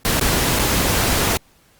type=noise with dropouts; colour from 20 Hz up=pink; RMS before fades=-18 dBFS; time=0.05-1.37 s; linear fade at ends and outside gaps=0 ms; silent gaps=0.196-0.212 / 0.589-0.594 s; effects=pink hiss -55 dBFS RMS until 1.79 s + Opus 48 kbps